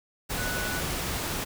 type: tone in noise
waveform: sine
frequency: 1480 Hz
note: F#6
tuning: in tune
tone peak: -33 dBFS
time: 0.37-0.81 s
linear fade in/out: 20 ms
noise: pink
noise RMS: -31 dBFS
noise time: 0.29-1.45 s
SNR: -5 dB
effects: none